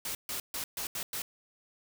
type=noise bursts at uneven times; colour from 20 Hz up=white; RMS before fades=-36 dBFS; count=6; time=0.05-0.15 / 0.29-0.4 / 0.54-0.64 / 0.77-0.87 / 0.95-1.03 / 1.13-1.22 s; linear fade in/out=2 ms; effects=none